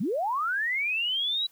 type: linear sweep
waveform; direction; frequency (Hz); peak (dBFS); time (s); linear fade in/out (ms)
sine; up; 153.8 to 3951; -25; 0-1.47; 10
effects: white hiss -61 dBFS RMS until 1.51 s